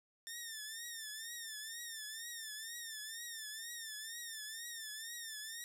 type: tone with vibrato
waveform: 10% pulse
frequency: 1800 Hz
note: A6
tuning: 39 cents sharp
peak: -35 dBFS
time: 0.27-5.64 s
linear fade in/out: 0 ms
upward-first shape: triangle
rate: 2.1 Hz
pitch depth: 110 cents each way
effects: none